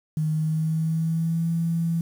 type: tone with pitch glide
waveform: sine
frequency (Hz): 155.5 to 166.66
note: D#3 to E3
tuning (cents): -1 to +19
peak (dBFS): -21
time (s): 0.17-2.01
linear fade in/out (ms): 2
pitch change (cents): +120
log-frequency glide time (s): 0.31-1.5
effects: 8-bit